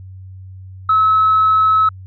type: tone with hard clipping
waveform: sine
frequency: 1293 Hz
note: E6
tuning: 34 cents flat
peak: -10 dBFS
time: 0.89-1.89 s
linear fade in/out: 5 ms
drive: 1 dB
effects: added 94 Hz sine -32 dBFS peak until 2.06 s + resampled to 11025 Hz